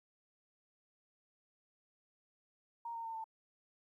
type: tone with pitch steps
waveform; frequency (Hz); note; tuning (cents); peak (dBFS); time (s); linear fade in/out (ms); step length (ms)
sine; 932.3 / 918.4 / 904.7 / 891.2; A#5 / A#5 / A5 / A5; 0 / -26 / +48 / +22; -40; 2.85-3.242; 5; 98
effects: 13-bit